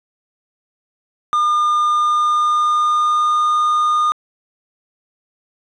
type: tone with pitch glide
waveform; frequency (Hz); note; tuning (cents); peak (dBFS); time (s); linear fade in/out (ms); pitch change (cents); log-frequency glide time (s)
triangle; 1209 to 1220.9; D6 to D#6; +50 to -33; -11; 1.33-4.12; 0; +17; 1.87-3.53
effects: resampled to 22050 Hz + 8-bit